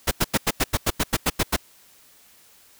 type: noise bursts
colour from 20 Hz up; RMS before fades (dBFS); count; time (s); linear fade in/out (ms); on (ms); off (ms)
pink; -20; 12; 0.07-1.565; 10; 43; 89
effects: white hiss -54 dBFS RMS until 2.79 s